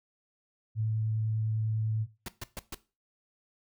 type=tone with vibrato; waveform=sine; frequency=109.7 Hz; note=A2; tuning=5 cents flat; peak=-27 dBFS; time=0.75-2.07 s; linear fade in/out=50 ms; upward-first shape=triangle; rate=10 Hz; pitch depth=9 cents each way
type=noise bursts; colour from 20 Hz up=pink; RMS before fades=-38 dBFS; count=4; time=2.26-2.746 s; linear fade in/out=2 ms; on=24 ms; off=130 ms
effects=noise-tail reverb RT60 0.3 s tail -17 dB re dry